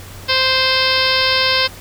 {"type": "harmonic tone", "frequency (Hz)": 522, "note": "C5", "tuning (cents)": -4, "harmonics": [1, 2, 3, 4, 5, 6, 7, 8, 9, 10], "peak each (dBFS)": [-22, -22, -22, -22, -22, -22, -22, -22, -22, -22], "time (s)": [0.28, 1.68], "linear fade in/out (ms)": 20, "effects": ["added 94 Hz sine -37 dBFS peak until 1.8 s", "pink hiss -37 dBFS RMS until 1.8 s"]}